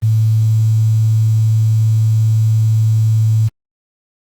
sine tone with quantisation, 110.3 Hz, A2, 5 cents sharp, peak -9 dBFS, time 0.02-3.49 s, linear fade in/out 20 ms, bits 6, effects Opus 24 kbps

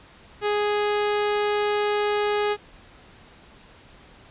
sawtooth tone, 415.3 Hz, G#4, in tune, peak -17 dBFS, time 0.41-2.57 s, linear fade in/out 50 ms, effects pink hiss -50 dBFS RMS until 4.3 s + resampled to 8000 Hz

